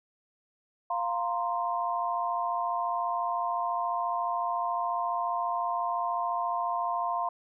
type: chord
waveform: sine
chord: F suspended fourth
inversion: none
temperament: equal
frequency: 698.5 / 932.3 / 1046.5 Hz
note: F5 / Bb5 / C6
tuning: 0 / 0 / 0 cents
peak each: -31 / -33 / -31 dBFS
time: 0.9-7.29 s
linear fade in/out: 5 ms
effects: none